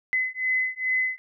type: beating tone pair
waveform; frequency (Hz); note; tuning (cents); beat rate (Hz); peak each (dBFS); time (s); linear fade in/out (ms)
sine; 2028 / 2030.4; B6 / B6; +45 / +47; 2.4; -26; 0.13-1.18; 0
effects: none